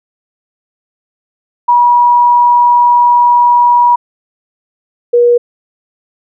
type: tone pair in turn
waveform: sine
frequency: 965 / 480 Hz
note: B5 / B4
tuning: -40 / -49 cents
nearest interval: octave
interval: 1209 cents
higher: first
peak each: -4 / -4 dBFS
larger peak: neither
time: 1.68-3.96 / 5.13-5.38 s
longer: first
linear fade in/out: 10 ms
effects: none